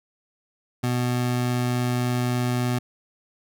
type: tone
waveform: 25% pulse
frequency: 123.47 Hz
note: B2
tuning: in tune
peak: -18 dBFS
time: 0.83-2.79 s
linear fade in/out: 10 ms
effects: none